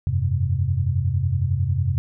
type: chord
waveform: sine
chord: F suspended second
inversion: none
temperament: equal with one note detuned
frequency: 87.31 / 98.28 / 130.81 Hz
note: F2 / G2 / C3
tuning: 0 / +5 / 0 cents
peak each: -23 dBFS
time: 0.07-1.98 s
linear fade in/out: 0 ms
effects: none